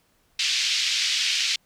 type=band-pass noise; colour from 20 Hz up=pink; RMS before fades=-24 dBFS; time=0.39-1.56 s; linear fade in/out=5 ms; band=2500 to 5700 Hz; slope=24 dB/octave; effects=pink hiss -65 dBFS RMS until 1.65 s